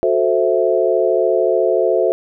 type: chord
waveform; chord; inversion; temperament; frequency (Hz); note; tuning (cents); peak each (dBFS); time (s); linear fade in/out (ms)
sine; F# half-diminished seventh; none; equal with one note detuned; 366.4 / 440 / 523.3 / 659.3; F#4 / A4 / C5 / E5; -17 / 0 / 0 / 0; -18; 0.03-2.12; 0
effects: none